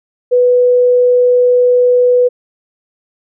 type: tone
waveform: sine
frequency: 494 Hz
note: B4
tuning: in tune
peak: -6 dBFS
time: 0.31-2.29 s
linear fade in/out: 20 ms
effects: none